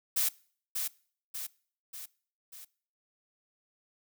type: noise with echo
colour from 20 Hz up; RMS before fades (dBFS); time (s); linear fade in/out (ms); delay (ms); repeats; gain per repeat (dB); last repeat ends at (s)
blue; -28; 0.16-0.29; 10; 590; 4; -5; 2.65
effects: noise-tail reverb RT60 0.5 s tail -23 dB re dry